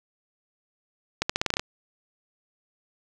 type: accelerating click train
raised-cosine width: 0.2 ms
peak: -6 dBFS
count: 9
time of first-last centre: 1.22-1.595 s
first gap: 75 ms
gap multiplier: 0.86
effects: none